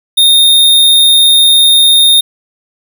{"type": "tone", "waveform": "square", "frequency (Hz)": 3677, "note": "A#7", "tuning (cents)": -24, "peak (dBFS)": -4, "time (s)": [0.17, 2.21], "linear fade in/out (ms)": 10, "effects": []}